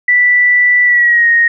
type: tone with pitch glide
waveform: sine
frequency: 1970 to 1867 Hz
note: B6 to A#6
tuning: -5 to +2 cents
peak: -6 dBFS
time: 0.08-1.48 s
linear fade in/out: 5 ms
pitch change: -93 cents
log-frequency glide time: 0.84-1.28 s
effects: none